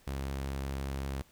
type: tone with vibrato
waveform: sawtooth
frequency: 68 Hz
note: C#2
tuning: 33 cents flat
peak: -30 dBFS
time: 0.07-1.22 s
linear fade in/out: 0 ms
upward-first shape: triangle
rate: 5.3 Hz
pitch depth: 9 cents each way
effects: pink hiss -63 dBFS RMS until 1.31 s